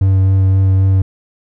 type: tone with vibrato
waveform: triangle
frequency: 95.7 Hz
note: G2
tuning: 41 cents flat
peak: -6 dBFS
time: 0.01-1.02 s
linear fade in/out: 5 ms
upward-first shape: sine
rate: 3.8 Hz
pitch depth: 11 cents each way
effects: none